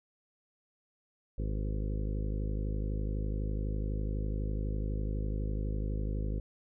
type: harmonic tone with a mistuned harmonic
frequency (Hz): 52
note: G#1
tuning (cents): +3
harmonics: 1 / 2 / 3 / 4 / 5 / 6 / 7 / 8 / 9 / 10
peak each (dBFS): -32 / -38 / -42 / -44 / -46 / -48 / -49 / -50 / -51 / -52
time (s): 1.38-6.4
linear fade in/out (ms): 5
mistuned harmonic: 9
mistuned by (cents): +43
effects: none